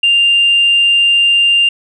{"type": "tone", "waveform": "sine", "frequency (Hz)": 2794, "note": "F7", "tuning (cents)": 0, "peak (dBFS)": -6, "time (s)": [0.03, 1.69], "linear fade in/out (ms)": 5, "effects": ["tanh soft clip ceiling -3 dBFS"]}